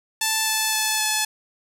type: tone with pitch steps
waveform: 5% pulse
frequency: 880 / 873.9 / 867.9 / 861.9 Hz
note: A5 / A5 / A5 / A5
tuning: 0 / -12 / -24 / -36 cents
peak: -8 dBFS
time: 0.21-1.25 s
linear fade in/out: 5 ms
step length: 260 ms
effects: none